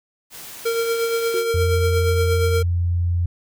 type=noise; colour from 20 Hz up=white; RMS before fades=-37 dBFS; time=0.3-1.45 s; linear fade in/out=50 ms
type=tone with tremolo; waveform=square; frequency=460.7 Hz; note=A#4; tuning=20 cents flat; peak=-18 dBFS; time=0.65-2.63 s; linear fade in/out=10 ms; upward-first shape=triangle; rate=8.5 Hz; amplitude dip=45%
type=tone with exponential decay; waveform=sine; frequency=370.5 Hz; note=F#4; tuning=2 cents sharp; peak=-22 dBFS; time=1.34-1.69 s; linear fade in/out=2 ms; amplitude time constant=76 ms
type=tone; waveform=sine; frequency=87 Hz; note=F2; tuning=6 cents flat; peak=-17 dBFS; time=1.54-3.26 s; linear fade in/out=5 ms
effects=none